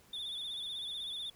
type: tone with vibrato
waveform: sine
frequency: 3520 Hz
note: A7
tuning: in tune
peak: -35 dBFS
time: 0.13-1.3 s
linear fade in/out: 5 ms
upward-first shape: sine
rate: 16 Hz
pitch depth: 70 cents each way
effects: tanh soft clip ceiling -37 dBFS + pink hiss -63 dBFS RMS until 1.35 s